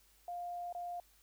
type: tone with dropouts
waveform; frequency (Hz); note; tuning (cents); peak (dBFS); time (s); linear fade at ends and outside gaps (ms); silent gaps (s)
sine; 703; F5; +11; -39; 0.28-1; 2; 0.726-0.749
effects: added 50 Hz sine -70 dBFS peak until 1.22 s + white hiss -68 dBFS RMS until 1.22 s